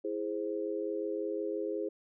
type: chord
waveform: sine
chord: E augmented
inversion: none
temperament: equal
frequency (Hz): 329.6 / 415.3 / 523.3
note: E4 / G#4 / B#4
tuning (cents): 0 / 0 / 0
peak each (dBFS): -37 / -35 / -38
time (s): 0.04-1.89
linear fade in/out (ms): 10
effects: none